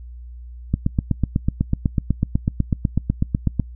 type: click train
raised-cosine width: 5 ms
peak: -5 dBFS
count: 24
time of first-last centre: 0.74-3.597 s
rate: 8.05 Hz
effects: noise-tail reverb RT60 0.1 s tail -25 dB re dry + added 60 Hz sine -34 dBFS peak until 3.75 s